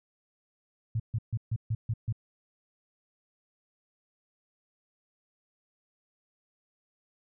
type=tone bursts; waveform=sine; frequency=112 Hz; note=A2; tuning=31 cents sharp; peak=-26 dBFS; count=7; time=0.95-2.126 s; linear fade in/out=5 ms; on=48 ms; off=140 ms; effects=none